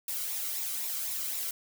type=noise with flanger; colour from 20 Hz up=blue; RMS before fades=-34 dBFS; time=0.08-1.51 s; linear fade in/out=2 ms; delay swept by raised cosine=0.63 to 1.17 ms; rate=3.9 Hz; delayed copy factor=-0.5; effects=none